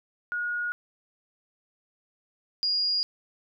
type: tone pair in turn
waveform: sine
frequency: 1443 / 4854 Hz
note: F#6 / D#8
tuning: -44 / -44 cents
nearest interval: octave + major sixth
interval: 2100 cents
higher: second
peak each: -27 / -23 dBFS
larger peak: second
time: 0.32-0.72 / 2.63-3.03 s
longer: neither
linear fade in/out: 0 ms
effects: none